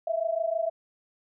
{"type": "tone pair together", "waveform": "sine", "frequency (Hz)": [646, 672.3], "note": ["E5", "E5"], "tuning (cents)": [-35, 34], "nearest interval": "minor second", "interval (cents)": 69, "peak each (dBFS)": -28, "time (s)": [0.07, 0.7], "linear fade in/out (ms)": 5, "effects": []}